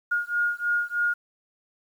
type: beating tone pair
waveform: sine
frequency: 1426 / 1429.2 Hz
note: F6 / F6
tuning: +36 / +40 cents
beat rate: 3.2 Hz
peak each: -26 dBFS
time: 0.11-1.14 s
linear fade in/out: 10 ms
effects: 9-bit